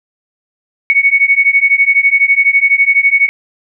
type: beating tone pair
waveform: sine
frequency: 2217 / 2229 Hz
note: C#7 / C#7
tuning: 0 / +9 cents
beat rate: 12 Hz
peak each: -10 dBFS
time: 0.9-3.29 s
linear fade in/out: 0 ms
effects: none